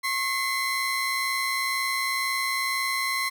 30% pulse tone pair together, 1084 / 2046 Hz, C#6 / C7, -39 / -39 cents, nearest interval major seventh, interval 1100 cents, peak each -26 / -24 dBFS, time 0.03-3.3 s, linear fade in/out 20 ms, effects none

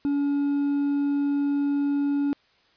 triangle tone with hard clipping, 284.3 Hz, C#4, 44 cents sharp, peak -22 dBFS, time 0.05-2.33 s, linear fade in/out 0 ms, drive 5 dB, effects white hiss -62 dBFS RMS until 2.76 s + resampled to 11025 Hz

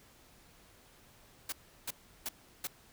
white noise bursts, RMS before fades -37 dBFS, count 4, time 1.49-2.672 s, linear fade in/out 5 ms, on 33 ms, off 350 ms, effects pink hiss -61 dBFS RMS until 2.92 s

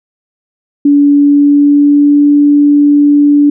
sine tone with pitch glide, 286.7 to 290.2 Hz, D4 to D4, -42 to -21 cents, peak -3 dBFS, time 0.85-3.5 s, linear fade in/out 5 ms, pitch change +21 cents, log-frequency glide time 1.15-2.29 s, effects none

